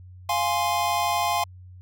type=chord; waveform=square; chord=F minor; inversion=none; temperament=equal; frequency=698.5 / 830.6 / 1046.5 Hz; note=F5 / Ab5 / C6; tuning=0 / 0 / 0 cents; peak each=-27 dBFS; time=0.29-1.44 s; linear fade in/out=5 ms; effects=added 91 Hz sine -42 dBFS peak until 1.81 s